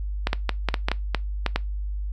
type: clicks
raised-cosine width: 0.3 ms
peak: -6 dBFS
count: 10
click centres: 0.271 / 0.331 / 0.493 / 0.687 / 0.742 / 0.885 / 0.916 / 1.147 / 1.463 / 1.56 s
effects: noise-tail reverb RT60 0.2 s tail -21 dB re dry + added 50 Hz sine -26 dBFS peak until 2.12 s